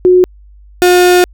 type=tone pair in turn; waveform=sine / 35% pulse; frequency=364 / 358.6 Hz; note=F#4 / F4; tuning=-28 / +46 cents; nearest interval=unison; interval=26 cents; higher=first; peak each=-3 dBFS; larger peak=neither; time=0.05-0.24 / 0.82-1.24 s; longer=second; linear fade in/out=0 ms; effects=added 50 Hz sine -36 dBFS peak until 1.33 s